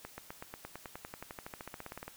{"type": "accelerating click train", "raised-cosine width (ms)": 0.5, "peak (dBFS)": -27, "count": 25, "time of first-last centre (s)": [0.05, 2.08], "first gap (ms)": 130, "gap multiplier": 0.96, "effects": ["white hiss -56 dBFS RMS until 2.16 s"]}